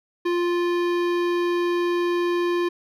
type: tone with hard clipping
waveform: sine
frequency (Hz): 349.2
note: F4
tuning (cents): 0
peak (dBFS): -22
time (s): 0.25-2.69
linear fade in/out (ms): 10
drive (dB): 17
effects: none

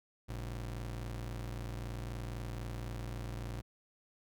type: ring-modulated tone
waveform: 40% pulse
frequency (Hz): 84.4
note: E2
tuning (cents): +41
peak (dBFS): -35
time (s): 0.28-3.62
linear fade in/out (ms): 20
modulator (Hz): 30.3
effects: none

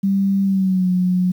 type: tone with pitch glide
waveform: sine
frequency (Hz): 196 to 181.82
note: G3 to F#3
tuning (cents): 0 to -30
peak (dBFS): -14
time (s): 0.03-1.32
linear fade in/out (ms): 10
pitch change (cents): -130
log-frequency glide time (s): 0.44-0.9
effects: 8-bit

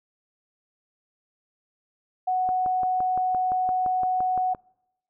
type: tone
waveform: sine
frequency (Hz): 740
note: F#5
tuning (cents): 0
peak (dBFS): -21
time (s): 2.27-4.54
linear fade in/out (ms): 10
type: click train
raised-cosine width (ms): 1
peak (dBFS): -22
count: 13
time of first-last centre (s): 2.49-4.548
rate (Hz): 5.83
effects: noise-tail reverb RT60 0.9 s tail -26 dB re dry

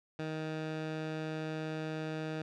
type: tone with low-pass filter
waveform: 15% pulse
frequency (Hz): 156.9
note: D#3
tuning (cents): +15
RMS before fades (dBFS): -38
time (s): 0.19-2.42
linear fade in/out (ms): 2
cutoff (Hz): 3900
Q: 0.74
effects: none

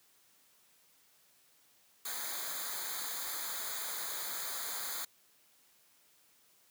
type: noise with comb filter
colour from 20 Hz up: white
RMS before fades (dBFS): -39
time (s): 2.05-5.05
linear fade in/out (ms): 5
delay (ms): 0.36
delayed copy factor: -0.9
effects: white hiss -67 dBFS RMS until 6.7 s + high-pass 100 Hz 12 dB/octave

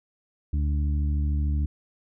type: harmonic tone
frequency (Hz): 73.42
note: D2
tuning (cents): 0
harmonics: 1 / 2 / 3 / 4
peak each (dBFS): -22 / -33 / -38 / -39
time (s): 0.53-1.66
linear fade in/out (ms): 5
effects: none

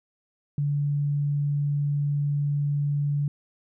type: tone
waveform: sine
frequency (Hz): 144.4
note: D3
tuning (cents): -29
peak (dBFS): -22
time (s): 0.58-3.28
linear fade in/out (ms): 2
effects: none

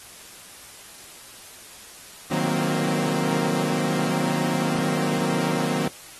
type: chord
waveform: sawtooth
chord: C half-diminished seventh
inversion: first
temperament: equal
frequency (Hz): 155.56 / 185 / 233.1 / 261.6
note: Eb3 / Gb3 / Bb3 / C4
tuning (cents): 0 / 0 / 0 / 0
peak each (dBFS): -25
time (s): 2.31-5.88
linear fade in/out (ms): 5
effects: white hiss -44 dBFS RMS until 6.19 s + AAC 32 kbps

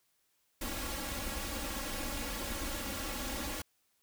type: noise with comb filter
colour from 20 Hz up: pink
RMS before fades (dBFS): -38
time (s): 0.61-3.62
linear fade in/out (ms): 5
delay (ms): 3.6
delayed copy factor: +0.85
effects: white hiss -75 dBFS RMS until 4.02 s

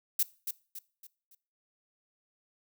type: noise with echo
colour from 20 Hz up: violet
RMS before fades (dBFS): -26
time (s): 0.19-0.23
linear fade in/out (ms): 5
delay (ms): 280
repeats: 4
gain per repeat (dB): -8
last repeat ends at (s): 1.35
effects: noise-tail reverb RT60 0.4 s tail -21 dB re dry

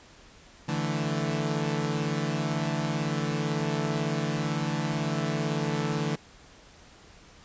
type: chord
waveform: sawtooth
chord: D suspended second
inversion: none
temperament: equal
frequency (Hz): 146.83 / 164.81 / 220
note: D3 / E3 / A3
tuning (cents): 0 / 0 / 0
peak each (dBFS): -26 / -27 / -29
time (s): 0.68-6.16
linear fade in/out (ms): 10
effects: pink hiss -53 dBFS RMS until 7.44 s + resampled to 16000 Hz

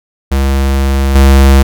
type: tone with level steps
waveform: square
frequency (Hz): 67.9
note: C#2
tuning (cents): -35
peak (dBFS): -9 / -3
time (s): 0.31-1.63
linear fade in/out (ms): 10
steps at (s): 1.15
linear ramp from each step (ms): 2
effects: none

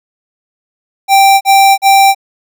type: tone bursts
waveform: square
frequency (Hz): 784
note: G5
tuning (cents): 0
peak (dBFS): -4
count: 3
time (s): 1.08-2.148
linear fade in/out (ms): 50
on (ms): 330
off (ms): 39
effects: none

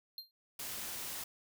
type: tone with exponential decay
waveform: square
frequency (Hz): 4186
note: C8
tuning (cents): 0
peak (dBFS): -39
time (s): 0.18-0.31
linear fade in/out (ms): 1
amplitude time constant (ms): 28
type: noise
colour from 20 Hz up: white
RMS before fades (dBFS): -42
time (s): 0.59-1.24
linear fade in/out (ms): 5
effects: none

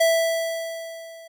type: tone with level ramp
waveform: square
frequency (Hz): 659.3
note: E5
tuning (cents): 0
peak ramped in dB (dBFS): -15 to -42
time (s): 0-1.28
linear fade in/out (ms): 10
effects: none

